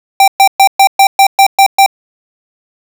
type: tone bursts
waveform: square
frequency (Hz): 784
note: G5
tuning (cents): 0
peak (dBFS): -3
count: 9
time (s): 0.2-1.862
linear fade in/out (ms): 2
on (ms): 78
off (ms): 120
effects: none